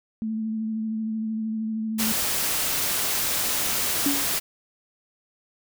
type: tone with vibrato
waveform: sine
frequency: 220 Hz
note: A3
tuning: in tune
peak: -25 dBFS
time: 0.22-2.12 s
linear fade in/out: 0 ms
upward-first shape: triangle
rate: 13 Hz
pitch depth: 28 cents each way
type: noise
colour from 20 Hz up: white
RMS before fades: -25 dBFS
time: 1.98-4.4 s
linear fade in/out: 20 ms
type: tone with exponential decay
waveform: sine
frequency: 281.9 Hz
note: C#4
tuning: 29 cents sharp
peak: -18 dBFS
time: 4.06-4.37 s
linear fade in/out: 2 ms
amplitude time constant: 66 ms
effects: none